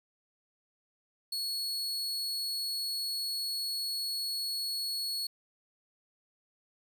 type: tone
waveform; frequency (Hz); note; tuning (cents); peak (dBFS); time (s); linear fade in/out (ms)
40% pulse; 4365; C#8; -28; -31; 1.32-5.27; 5
effects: none